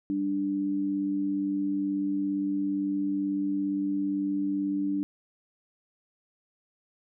sine tone pair together, 196.29 / 294.1 Hz, G3 / D4, +3 / +3 cents, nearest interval perfect fifth, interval 700 cents, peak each -34 / -26 dBFS, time 0.1-5.03 s, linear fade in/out 0 ms, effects none

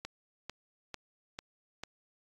click train, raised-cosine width 0.2 ms, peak -22 dBFS, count 5, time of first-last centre 0.05-1.836 s, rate 2.24 Hz, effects AAC 64 kbps

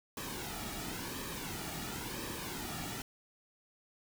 pink noise with flanger, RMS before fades -41 dBFS, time 0.17-3.02 s, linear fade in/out 2 ms, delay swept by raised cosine 1.4 to 1.96 ms, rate 0.95 Hz, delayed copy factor -0.6, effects none

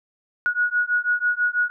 sine beating tone pair, 1453 / 1459.1 Hz, F#6 / F#6, -32 / -25 cents, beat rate 6.1 Hz, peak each -22 dBFS, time 0.46-1.7 s, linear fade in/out 0 ms, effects none

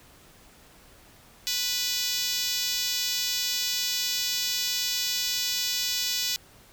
5% pulse tone with high-pass filter, 493.9 Hz, B4, in tune, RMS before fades -28 dBFS, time 1.47-6.36 s, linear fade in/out 0 ms, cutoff 3600 Hz, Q 0.98, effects pink hiss -54 dBFS RMS until 6.72 s

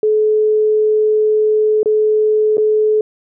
sine tone with dropouts, 429.2 Hz, A4, 43 cents flat, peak -10 dBFS, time 0.03-3.01 s, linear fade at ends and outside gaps 2 ms, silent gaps 1.831-1.858 / 2.571-2.58 s, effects none

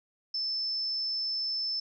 sine tone, 5274 Hz, E8, in tune, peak -29 dBFS, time 0.34-1.8 s, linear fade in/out 5 ms, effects none

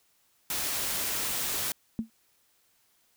white noise, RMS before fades -31 dBFS, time 0.5-1.72 s, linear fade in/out 2 ms
sine tone with exponential decay, 224.4 Hz, A3, 34 cents sharp, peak -23 dBFS, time 1.99-2.1 s, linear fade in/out 0 ms, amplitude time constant 22 ms
effects white hiss -68 dBFS RMS until 3.16 s

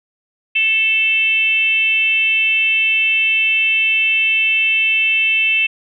sine tone with frequency modulation, 2649 Hz, E7, 8 cents sharp, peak -12 dBFS, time 0.55-5.67 s, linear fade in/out 10 ms, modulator 451 Hz, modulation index 0.6, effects none

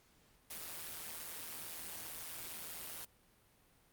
white noise with amplitude modulation, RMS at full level -43 dBFS, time 0.5-3.05 s, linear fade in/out 5 ms, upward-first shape sine, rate 164 Hz, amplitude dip 65%, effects pink hiss -69 dBFS RMS until 3.92 s + Opus 48 kbps

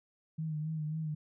sine tone with vibrato, 155.56 Hz, D#3, in tune, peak -33 dBFS, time 0.38-1.15 s, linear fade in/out 10 ms, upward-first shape sine, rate 3.7 Hz, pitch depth 45 cents each way, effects none

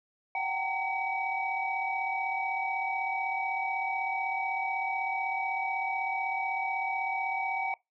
sine tone cluster, 740 / 776 / 915 / 2272 Hz, F#5 / G5 / A#5 / C#7, 0 / -18 / -32 / +42 cents, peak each -37 / -32 / -36 / -33 dBFS, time 0.35-7.74 s, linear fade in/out 2 ms, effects noise-tail reverb RT60 0.2 s tail -23 dB re dry + tanh soft clip ceiling -19 dBFS

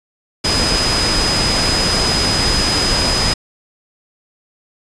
sine tone in noise, 5000 Hz, D#8, 8 cents sharp, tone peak -17 dBFS, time 0.44-3.34 s, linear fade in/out 10 ms, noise pink, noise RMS -17 dBFS, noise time 0.44-3.34 s, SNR -3 dB, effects resampled to 22050 Hz

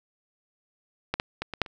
clicks, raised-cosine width 0.3 ms, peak -10 / -10 / -14 / -18 / -6 / -26 dBFS, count 6, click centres 1.14 / 1.199 / 1.42 / 1.537 / 1.617 / 1.662 s, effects none

